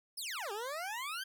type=exponential two-way sweep; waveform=20% pulse; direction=down then up; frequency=5430 to 390.1 to 1618 Hz; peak=-33 dBFS; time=0.17-1.24 s; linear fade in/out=10 ms; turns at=0.52 s; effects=none